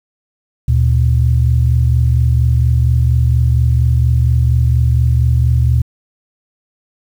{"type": "tone pair together", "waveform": "sine", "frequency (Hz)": [75.2, 119.47], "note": ["D2", "A#2"], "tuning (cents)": [42, 43], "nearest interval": "minor sixth", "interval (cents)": 801, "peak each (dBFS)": -11, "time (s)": [0.68, 5.82], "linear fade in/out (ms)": 5, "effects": ["tanh soft clip ceiling -1 dBFS", "7-bit"]}